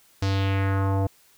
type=tone with low-pass filter sweep; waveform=square; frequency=97.4 Hz; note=G2; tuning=11 cents flat; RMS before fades=-23 dBFS; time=0.22-1.07 s; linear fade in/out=5 ms; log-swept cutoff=5500 to 680 Hz; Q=2.1; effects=white hiss -58 dBFS RMS until 1.37 s